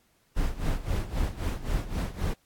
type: noise with tremolo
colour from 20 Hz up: brown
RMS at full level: -26 dBFS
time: 0.36-2.34 s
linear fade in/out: 10 ms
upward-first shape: sine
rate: 3.8 Hz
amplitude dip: 80%
effects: pink hiss -67 dBFS RMS until 2.45 s + AAC 64 kbps